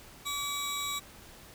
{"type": "tone pair together", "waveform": "25% pulse", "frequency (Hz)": [1144, 3848], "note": ["D6", "B7"], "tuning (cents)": [-46, -46], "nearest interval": "octave + major sixth", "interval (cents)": 2100, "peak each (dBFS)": [-32, -31], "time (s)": [0.25, 1], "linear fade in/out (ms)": 20, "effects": ["pink hiss -52 dBFS RMS until 1.54 s"]}